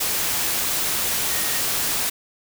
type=tone in noise; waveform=sine; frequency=1864.7 Hz; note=A#6; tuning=in tune; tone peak=-34 dBFS; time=1.3-1.61 s; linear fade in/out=10 ms; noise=white; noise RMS=-23 dBFS; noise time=0-2.1 s; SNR=-14 dB; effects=none